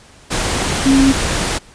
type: tone in noise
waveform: sine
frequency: 270 Hz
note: C#4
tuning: 45 cents flat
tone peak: -8 dBFS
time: 0.85-1.13 s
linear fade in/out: 20 ms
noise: pink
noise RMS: -18 dBFS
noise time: 0.3-1.59 s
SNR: +7 dB
effects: pink hiss -44 dBFS RMS until 1.74 s + resampled to 22050 Hz